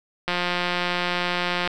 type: click train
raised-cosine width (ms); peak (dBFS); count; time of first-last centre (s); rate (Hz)
0.3; -8; 248; 0.28-1.675; 177
effects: none